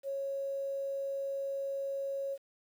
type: tone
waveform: sine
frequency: 550 Hz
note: C#5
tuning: 14 cents flat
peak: -33 dBFS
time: 0.03-2.38 s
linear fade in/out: 50 ms
effects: 10-bit